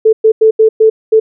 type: tone bursts at uneven times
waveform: sine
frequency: 440 Hz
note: A4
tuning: in tune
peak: -3 dBFS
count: 6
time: 0.05-0.13 / 0.24-0.32 / 0.41-0.51 / 0.59-0.69 / 0.8-0.9 / 1.12-1.2 s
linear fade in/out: 10 ms
effects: none